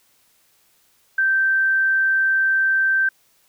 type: tone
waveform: sine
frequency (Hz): 1560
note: G6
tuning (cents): -9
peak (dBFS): -15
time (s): 1.18-3.09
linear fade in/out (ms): 5
effects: white hiss -60 dBFS RMS until 3.48 s